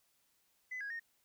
sine tone with pitch steps, 2012 / 1650 / 1847 Hz, B6 / G#6 / A#6, +32 / -12 / -16 cents, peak -38 dBFS, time 0.71-0.998 s, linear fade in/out 10 ms, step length 96 ms, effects tanh soft clip ceiling -36 dBFS + white hiss -75 dBFS RMS until 1.24 s

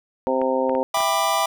harmonic tone, 130.81 Hz, C3, in tune, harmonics 2 / 3 / 4 / 5 / 6 / 7, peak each -26 / -27 / -21 / -31 / -31 / -26 dBFS, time 0.27-0.83 s, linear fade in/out 0 ms
clicks, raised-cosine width 0.5 ms, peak -20 dBFS, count 5, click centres 0.416 / 0.695 / 0.751 / 0.972 / 1.005 s
square chord, E minor seventh, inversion none, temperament just, 659.3 / 791.1 / 988.9 / 1186.7 Hz, E5 / G5 / B5 / D6, 0 / +16 / +2 / +18 cents, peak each -25 dBFS, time 0.94-1.46 s, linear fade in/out 5 ms
effects none

